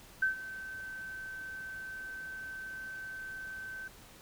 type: tone with ADSR envelope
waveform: sine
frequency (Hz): 1541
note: G6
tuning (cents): -30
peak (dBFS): -24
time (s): 0.22-3.88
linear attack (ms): 7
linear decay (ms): 120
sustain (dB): -16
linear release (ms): 6
effects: pink hiss -55 dBFS RMS until 4.21 s